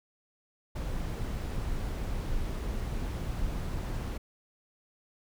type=noise; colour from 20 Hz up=brown; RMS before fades=-33 dBFS; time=0.75-4.18 s; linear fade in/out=10 ms; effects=none